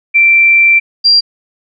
sine tone pair in turn, 2349 / 4751 Hz, D7 / D8, 0 / +19 cents, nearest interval octave, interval 1219 cents, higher second, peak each -4 dBFS, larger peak neither, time 0.14-0.8 / 1.04-1.21 s, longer first, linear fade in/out 20 ms, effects none

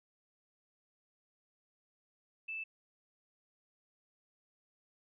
sine tone, 2637 Hz, E7, in tune, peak -38 dBFS, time 2.48-2.64 s, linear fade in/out 10 ms, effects none

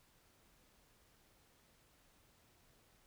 silence, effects pink hiss -70 dBFS RMS until 3.06 s

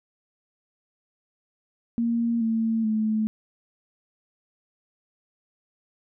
sine tone with pitch steps, 233.1 / 225 / 217.2 Hz, A#3 / A3 / A3, 0 / +39 / -22 cents, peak -21 dBFS, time 1.98-3.27 s, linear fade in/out 0 ms, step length 430 ms, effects none

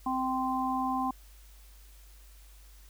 harmonic tone, 260 Hz, C4, 11 cents flat, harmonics 1 / 3 / 4, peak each -32 / -32 / -32 dBFS, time 0.06-1.11 s, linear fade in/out 5 ms, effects added 50 Hz sine -51 dBFS peak until 2.89 s + white hiss -60 dBFS RMS until 2.89 s

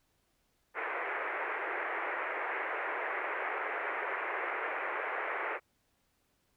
white band-pass noise, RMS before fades -36 dBFS, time 0.74-5.6 s, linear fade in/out 50 ms, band 360 to 2200 Hz, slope 48 dB/octave, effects pink hiss -75 dBFS RMS until 6.56 s

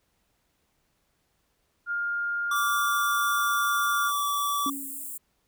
sine tone, 1409 Hz, F6, 15 cents sharp, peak -26 dBFS, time 1.86-4.12 s, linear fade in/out 50 ms
square tone with pitch glide, 1165 to 1152.3 Hz, D6 to D6, -14 to -33 cents, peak -26 dBFS, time 2.51-4.7 s, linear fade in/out 5 ms, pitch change -19 cents, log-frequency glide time 3.92-4.28 s
white high-pass noise, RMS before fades -37 dBFS, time 2.55-5.18 s, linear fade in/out 10 ms, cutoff 7300 Hz, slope 96 dB/octave
sine tone with exponential decay, 276.6 Hz, C#4, 4 cents flat, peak -27 dBFS, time 4.66-5.17 s, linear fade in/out 2 ms, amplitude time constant 110 ms
effects pink hiss -72 dBFS RMS until 5.47 s

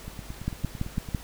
two click trains, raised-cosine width 5 ms, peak -14 / -24 dBFS, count 5 / 10, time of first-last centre 0.48-1.148 / 0.08-1.088 s, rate 5.99 / 8.93 Hz, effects added 50 Hz sine -47 dBFS peak until 1.23 s + pink hiss -46 dBFS RMS until 1.23 s

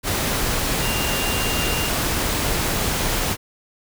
sine tone in noise, 2794 Hz, F7, in tune, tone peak -28 dBFS, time 0.8-1.91 s, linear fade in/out 50 ms, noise pink, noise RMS -22 dBFS, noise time 0.03-3.37 s, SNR -9 dB, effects none

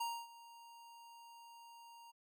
square tone with ADSR envelope, 934 Hz, A#5, 3 cents sharp, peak -37 dBFS, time 0-2.12 s, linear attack 9 ms, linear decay 260 ms, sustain -19 dB, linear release 19 ms, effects none

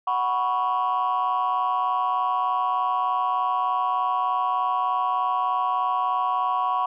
sine chord, F# suspended fourth, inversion none, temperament just, 740 / 986.7 / 1110 Hz, F#5 / B5 / C#6, 0 / -2 / +2 cents, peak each -25 / -24 / -23 dBFS, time 0.07-6.86 s, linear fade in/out 5 ms, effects tanh soft clip ceiling -16 dBFS

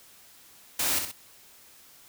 white noise with echo, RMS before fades -27 dBFS, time 0.79-0.99 s, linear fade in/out 5 ms, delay 63 ms, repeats 2, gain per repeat -6 dB, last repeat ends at 1.116 s, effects white hiss -54 dBFS RMS until 2.08 s

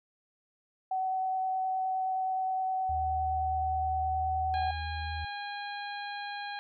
sine tone with vibrato, 754 Hz, F#5, 32 cents sharp, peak -28 dBFS, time 0.91-4.71 s, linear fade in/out 5 ms, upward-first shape triangle, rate 9.6 Hz, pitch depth 9 cents each way
sine tone with pitch glide, 77.78 to 79.23 Hz, D#2 to D#2, 0 to +32 cents, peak -35 dBFS, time 2.89-5.25 s, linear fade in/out 5 ms, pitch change +32 cents, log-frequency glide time 4.05-4.26 s
harmonic tone, 816 Hz, G#5, 31 cents flat, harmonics 1 / 2 / 3 / 4 / 5, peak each -38 / -41 / -47 / -48 / -46 dBFS, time 4.54-6.59 s, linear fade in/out 0 ms
effects none

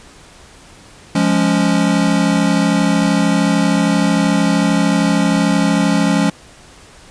square chord, Db major, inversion first, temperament equal, 174.61 / 207.7 / 277.2 Hz, F3 / Ab3 / Db4, 0 / 0 / 0 cents, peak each -17 dBFS, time 1.15-6.3 s, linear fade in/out 5 ms, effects pink hiss -42 dBFS RMS until 7.1 s + resampled to 22050 Hz

